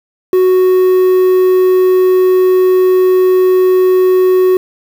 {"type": "tone with quantisation", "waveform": "triangle", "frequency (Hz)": 370, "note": "F#4", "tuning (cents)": 0, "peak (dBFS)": -4, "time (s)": [0.33, 4.57], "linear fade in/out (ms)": 2, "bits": 5, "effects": []}